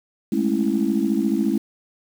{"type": "chord", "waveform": "sine", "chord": "A major seventh", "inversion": "third", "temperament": "just", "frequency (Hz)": [206.2, 220, 275, 330], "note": ["G#3", "A3", "C#4", "E4"], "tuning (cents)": [-12, 0, -14, 2], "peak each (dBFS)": -23, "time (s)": [0.32, 1.58], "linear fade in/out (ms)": 5, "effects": ["tanh soft clip ceiling -8 dBFS", "7-bit"]}